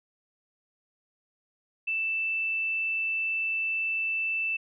sine tone, 2651 Hz, E7, 9 cents sharp, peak -26 dBFS, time 1.87-4.57 s, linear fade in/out 10 ms, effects none

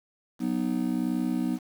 triangle chord, B major, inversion second, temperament just, 185.21 / 246.9 / 308.7 Hz, F#3 / B3 / D#4, +2 / 0 / -14 cents, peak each -29 / -25 / -28 dBFS, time 0.39-1.59 s, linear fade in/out 50 ms, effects tanh soft clip ceiling -15 dBFS + 8-bit

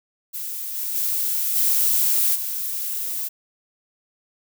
violet noise with level steps, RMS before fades -30 / -27 / -23 / -19 / -27 dBFS, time 0.33-3.29 s, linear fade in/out 20 ms, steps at 0.75 / 0.94 / 1.55 / 2.34 s, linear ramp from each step 20 ms, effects none

